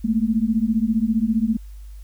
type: beating tone pair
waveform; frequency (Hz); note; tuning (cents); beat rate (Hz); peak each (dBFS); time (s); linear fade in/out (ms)
sine; 215.2 / 230.2; A3 / A#3; -38 / -22; 15; -20; 0.04-1.57; 10
effects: added 50 Hz sine -35 dBFS peak until 2.03 s + white hiss -58 dBFS RMS until 2.03 s